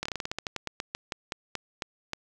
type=slowing click train; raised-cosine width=0.2 ms; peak=-14 dBFS; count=19; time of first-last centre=0.03-2.134 s; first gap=25 ms; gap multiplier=1.16; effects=none